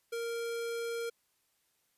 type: tone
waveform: square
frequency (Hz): 465.3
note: A#4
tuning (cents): -3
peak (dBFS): -35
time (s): 0.12-1.1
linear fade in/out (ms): 10
effects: white hiss -75 dBFS RMS until 1.97 s + resampled to 32000 Hz